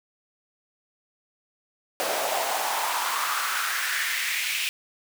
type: noise with high-pass filter sweep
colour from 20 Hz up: pink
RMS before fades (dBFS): -27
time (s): 2-4.69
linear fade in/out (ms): 0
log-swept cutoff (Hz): 560 to 2600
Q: 3.3
effects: none